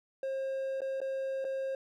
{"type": "tone with dropouts", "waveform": "triangle", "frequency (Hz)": 535, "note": "C5", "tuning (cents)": 38, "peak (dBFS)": -30, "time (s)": [0.23, 1.75], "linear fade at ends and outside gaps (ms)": 2, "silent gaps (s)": [[0.806, 0.817], [1.004, 1.015], [1.444, 1.449]], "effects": []}